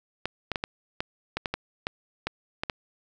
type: clicks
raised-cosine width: 0.3 ms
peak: -12 dBFS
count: 12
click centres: 0.256 / 0.517 / 0.558 / 0.639 / 1.005 / 1.37 / 1.458 / 1.54 / 1.869 / 2.27 / 2.635 / 2.698 s
effects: none